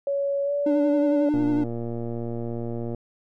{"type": "tone with pitch glide", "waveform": "sine", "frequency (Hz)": [560, 573.4], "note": ["C#5", "D5"], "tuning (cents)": [18, -42], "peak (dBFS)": -22, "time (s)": [0.07, 1.29], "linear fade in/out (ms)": 2, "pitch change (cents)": 40, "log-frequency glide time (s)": [0.44, 0.52]}
{"type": "tone with vibrato", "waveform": "triangle", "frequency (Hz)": 295.4, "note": "D4", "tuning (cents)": 10, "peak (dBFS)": -18, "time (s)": [0.66, 1.64], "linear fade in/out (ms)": 5, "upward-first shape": "sine", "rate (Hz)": 11, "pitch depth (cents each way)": 35}
{"type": "click train", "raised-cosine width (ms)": 2, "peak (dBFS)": -19, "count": 189, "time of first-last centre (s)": [1.34, 2.947], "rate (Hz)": 117}
{"effects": []}